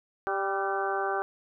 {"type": "harmonic tone with a mistuned harmonic", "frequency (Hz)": 196, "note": "G3", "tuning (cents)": 0, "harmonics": [2, 3, 4, 5, 6, 7, 8], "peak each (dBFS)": [-32, -37, -31, -42, -34, -39, -35], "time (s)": [0.27, 1.22], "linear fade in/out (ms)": 0, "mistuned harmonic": 8, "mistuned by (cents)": -44, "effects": []}